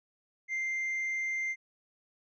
sine tone with tanh clipping, 2093 Hz, C7, in tune, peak -31 dBFS, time 0.48-1.56 s, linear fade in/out 50 ms, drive 2 dB, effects resampled to 16000 Hz

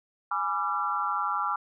sine chord, G# diminished seventh, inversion none, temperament equal with one note detuned, 830.6 / 987.8 / 1174.7 / 1362.6 Hz, G#5 / B5 / D6 / F6, 0 / 0 / 0 / -43 cents, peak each -33 / -34 / -30 / -30 dBFS, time 0.31-1.56 s, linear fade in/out 5 ms, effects none

